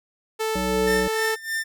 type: tone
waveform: sawtooth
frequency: 440 Hz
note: A4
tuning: in tune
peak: -19 dBFS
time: 0.39-1.36 s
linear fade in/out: 20 ms
type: harmonic tone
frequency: 62.6 Hz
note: B1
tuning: 24 cents sharp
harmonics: 1 / 3 / 5 / 7 / 9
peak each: -33 / -27 / -32 / -27 / -31 dBFS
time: 0.55-1.08 s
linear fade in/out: 5 ms
type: tone with tremolo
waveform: 45% pulse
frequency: 1795 Hz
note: A6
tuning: 34 cents sharp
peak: -23 dBFS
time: 0.86-1.64 s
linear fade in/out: 20 ms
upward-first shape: sine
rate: 3.2 Hz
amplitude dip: 85%
effects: none